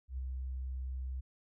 sine tone with ADSR envelope, 64.6 Hz, C2, 21 cents flat, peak -34 dBFS, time 0.08-1.21 s, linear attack 100 ms, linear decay 14 ms, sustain -2 dB, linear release 13 ms, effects none

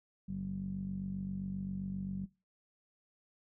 15% pulse tone with low-pass filter, 47.57 Hz, F#1, 49 cents sharp, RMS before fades -39 dBFS, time 0.28-2.26 s, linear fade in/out 10 ms, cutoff 190 Hz, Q 7.4, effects noise-tail reverb RT60 0.3 s tail -22 dB re dry

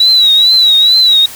sine tone with vibrato, 3900 Hz, B7, 23 cents flat, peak -4 dBFS, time 0-1.26 s, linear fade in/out 5 ms, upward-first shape triangle, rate 2.3 Hz, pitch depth 96 cents each way, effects white hiss -29 dBFS RMS until 1.35 s

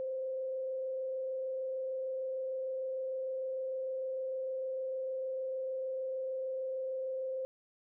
sine tone with frequency modulation, 523.3 Hz, C5, in tune, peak -34 dBFS, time 0-7.45 s, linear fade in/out 0 ms, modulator 26.6 Hz, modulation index 0.21, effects none

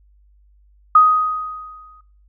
sine tone with exponential decay, 1251 Hz, D#6, 9 cents sharp, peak -5 dBFS, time 0.95-2.01 s, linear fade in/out 5 ms, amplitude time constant 230 ms, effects noise-tail reverb RT60 0.4 s tail -20 dB re dry + added 50 Hz sine -50 dBFS peak until 2.28 s

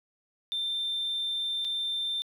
sine tone with dropouts, 3577 Hz, A7, 28 cents sharp, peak -27 dBFS, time 0.52-2.22 s, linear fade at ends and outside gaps 0 ms, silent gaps 1.646-1.65 s, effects tanh soft clip ceiling -25 dBFS + 10-bit

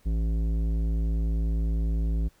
sine tone with tanh clipping, 55 Hz, A1, in tune, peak -25 dBFS, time 0.05-2.29 s, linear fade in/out 20 ms, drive 13 dB, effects pink hiss -63 dBFS RMS until 2.4 s

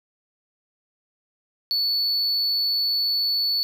triangle tone, 4447 Hz, C#8, 5 cents sharp, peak -19 dBFS, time 1.71-3.63 s, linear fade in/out 0 ms, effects none

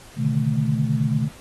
sine tone cluster, 124.5 / 143.3 / 152.4 / 218 Hz, B2 / D3 / D#3 / A3, +14 / -42 / -36 / -16 cents, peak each -24 dBFS, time 0.16-1.31 s, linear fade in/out 50 ms, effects pink hiss -46 dBFS RMS until 1.4 s + AAC 32 kbps

